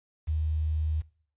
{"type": "tone with quantisation", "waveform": "sine", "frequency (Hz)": 77.78, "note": "D#2", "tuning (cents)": 0, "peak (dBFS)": -25, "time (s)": [0.27, 1.02], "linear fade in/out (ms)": 20, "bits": 9, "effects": ["noise-tail reverb RT60 0.5 s tail -20 dB re dry", "resampled to 8000 Hz"]}